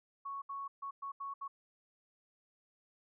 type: tone bursts at uneven times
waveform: sine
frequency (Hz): 1108.7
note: C#6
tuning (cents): 0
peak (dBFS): -39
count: 6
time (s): 0.25-0.42 / 0.49-0.68 / 0.82-0.91 / 1.02-1.12 / 1.2-1.34 / 1.41-1.48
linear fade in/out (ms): 10
effects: none